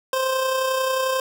25% pulse tone with amplitude modulation, 523.3 Hz, C5, in tune, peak -15 dBFS, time 0.13-1.2 s, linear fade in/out 2 ms, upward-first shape sine, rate 31.2 Hz, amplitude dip 35%, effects none

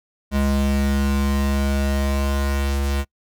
square tone pair together, 69.3 / 207.7 Hz, C#2 / G#3, 0 / 0 cents, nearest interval octave + perfect fifth, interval 1900 cents, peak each -20 / -24 dBFS, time 0.31-3.05 s, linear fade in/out 50 ms, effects noise-tail reverb RT60 0.1 s tail -25 dB re dry

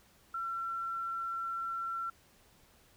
sine tone, 1354 Hz, E6, 46 cents sharp, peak -34 dBFS, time 0.34-2.1 s, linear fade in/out 5 ms, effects pink hiss -64 dBFS RMS until 2.96 s

